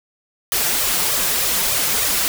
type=noise with flanger; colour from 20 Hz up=white; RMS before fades=-19 dBFS; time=0.52-2.28 s; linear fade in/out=0 ms; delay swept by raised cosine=1.6 to 5.9 ms; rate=3.3 Hz; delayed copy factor=+0.95; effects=none